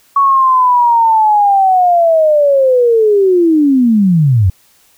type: linear sweep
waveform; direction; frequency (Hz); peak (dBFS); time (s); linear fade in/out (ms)
sine; down; 1121 to 86; -6; 0.16-4.5; 5
effects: white hiss -50 dBFS RMS until 4.97 s